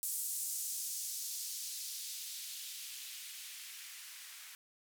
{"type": "noise with band-pass filter sweep", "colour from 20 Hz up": "violet", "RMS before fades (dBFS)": -43, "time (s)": [0.03, 4.55], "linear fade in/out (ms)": 0, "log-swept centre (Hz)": [8700, 1600], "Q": 1.2, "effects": []}